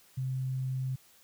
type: tone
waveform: sine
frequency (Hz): 130.6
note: C3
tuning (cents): -3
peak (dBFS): -30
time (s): 0.17-0.96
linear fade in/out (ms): 10
effects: white hiss -61 dBFS RMS until 1.23 s